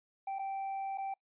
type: tone with dropouts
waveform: triangle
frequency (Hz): 780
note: G5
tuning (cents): -9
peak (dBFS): -33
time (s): 0.27-1.14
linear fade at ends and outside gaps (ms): 5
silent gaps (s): 0.387-0.392 / 0.976-0.982
effects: noise-tail reverb RT60 0.1 s tail -26 dB re dry + resampled to 8000 Hz